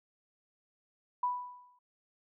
sine tone with exponential decay, 987.8 Hz, B5, in tune, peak -26 dBFS, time 1.23-1.79 s, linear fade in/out 5 ms, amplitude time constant 120 ms, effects none

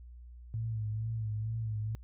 sine tone with vibrato, 110 Hz, A2, in tune, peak -32 dBFS, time 0.54-1.95 s, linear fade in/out 0 ms, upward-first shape sine, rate 2.2 Hz, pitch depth 54 cents each way, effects added 60 Hz sine -47 dBFS peak until 2.03 s

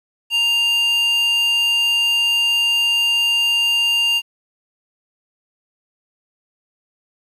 square tone with high-pass filter, 932.3 Hz, A#5, in tune, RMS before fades -17 dBFS, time 0.3-4.22 s, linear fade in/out 50 ms, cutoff 2600 Hz, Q 7, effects resampled to 32000 Hz + 9-bit

